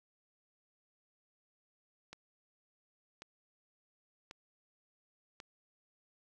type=click train; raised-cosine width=0.2 ms; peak=-30 dBFS; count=4; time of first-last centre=2.13-5.402 s; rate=0.917 Hz; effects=none

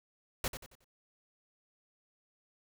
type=noise with echo; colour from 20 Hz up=pink; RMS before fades=-33 dBFS; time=0.44-0.48 s; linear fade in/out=2 ms; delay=91 ms; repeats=4; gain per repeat=-9 dB; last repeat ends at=0.844 s; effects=none

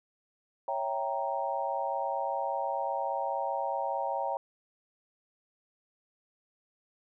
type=chord; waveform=sine; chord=C# diminished seventh; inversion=none; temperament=equal; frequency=554.4 / 659.3 / 784 / 932.3 Hz; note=C#5 / E5 / G5 / Bb5; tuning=0 / 0 / 0 / 0 cents; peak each=-35 / -37 / -34 / -34 dBFS; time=0.68-4.37 s; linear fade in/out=2 ms; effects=none

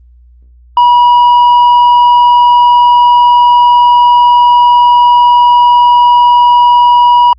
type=tone with tanh clipping; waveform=triangle; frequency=969 Hz; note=B5; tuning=33 cents flat; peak=-3 dBFS; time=0.77-7.33 s; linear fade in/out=2 ms; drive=8 dB; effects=added 60 Hz sine -37 dBFS peak until 7.38 s + Opus 24 kbps

